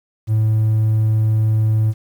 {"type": "tone", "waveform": "triangle", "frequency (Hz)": 109.2, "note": "A2", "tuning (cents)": -13, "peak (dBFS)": -10, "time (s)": [0.27, 1.94], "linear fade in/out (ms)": 50, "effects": ["tanh soft clip ceiling -7 dBFS", "8-bit"]}